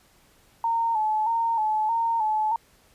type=tone with vibrato; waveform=sine; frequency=890 Hz; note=A5; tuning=20 cents sharp; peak=-21 dBFS; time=0.64-2.56 s; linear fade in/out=2 ms; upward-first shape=square; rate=1.6 Hz; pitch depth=56 cents each way; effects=pink hiss -59 dBFS RMS until 2.94 s + resampled to 32000 Hz